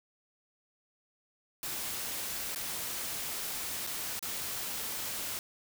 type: noise with dropouts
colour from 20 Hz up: white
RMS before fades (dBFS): -37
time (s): 1.63-5.39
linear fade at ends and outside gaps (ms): 1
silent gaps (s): 2.548-2.559 / 3.867-3.872 / 4.193-4.226
effects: none